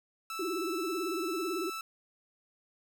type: tone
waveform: sawtooth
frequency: 1318.5 Hz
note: E6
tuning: in tune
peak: -33 dBFS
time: 0.3-1.81 s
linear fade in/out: 2 ms
type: tone with vibrato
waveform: sine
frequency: 351.6 Hz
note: F4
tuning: 12 cents sharp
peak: -32 dBFS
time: 0.39-1.7 s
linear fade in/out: 5 ms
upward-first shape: sine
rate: 18 Hz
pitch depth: 170 cents each way
effects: none